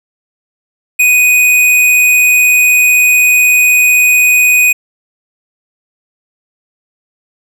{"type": "tone", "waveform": "square", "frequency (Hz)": 2489, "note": "D#7", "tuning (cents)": 0, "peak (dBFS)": -6, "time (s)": [0.99, 4.73], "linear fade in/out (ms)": 10, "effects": []}